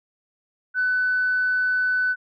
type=tone; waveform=sine; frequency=1500 Hz; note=F#6; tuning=23 cents sharp; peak=-18 dBFS; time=0.74-2.16 s; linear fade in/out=50 ms; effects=tanh soft clip ceiling -14 dBFS